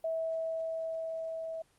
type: tone with level ramp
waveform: sine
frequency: 650 Hz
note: E5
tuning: 24 cents flat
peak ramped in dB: -30 to -36 dBFS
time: 0.04-1.62 s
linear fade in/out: 5 ms
effects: pink hiss -68 dBFS RMS until 1.78 s + Opus 24 kbps